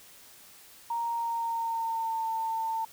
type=tone with pitch glide; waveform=sine; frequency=932.3 to 897.9 Hz; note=A#5 to A5; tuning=0 to +35 cents; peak=-28 dBFS; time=0.9-2.85 s; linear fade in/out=5 ms; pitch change=-65 cents; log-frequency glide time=1.12-2.26 s; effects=white hiss -53 dBFS RMS until 2.92 s